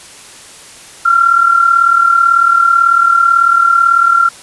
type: tone with amplitude modulation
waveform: sine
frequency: 1373 Hz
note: F6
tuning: 30 cents flat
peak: -3 dBFS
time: 1.05-4.29 s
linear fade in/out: 10 ms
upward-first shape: sine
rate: 38.1 Hz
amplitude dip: 65%
effects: white hiss -35 dBFS RMS until 4.42 s + resampled to 24000 Hz